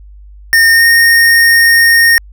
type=tone with pitch glide; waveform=square; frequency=1825 to 1846.2 Hz; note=A#6 to A#6; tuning=-37 to -17 cents; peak=-5 dBFS; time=0.53-2.18 s; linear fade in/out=0 ms; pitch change=+20 cents; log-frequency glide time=0.71-0.84 s; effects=added 50 Hz sine -32 dBFS peak until 2.32 s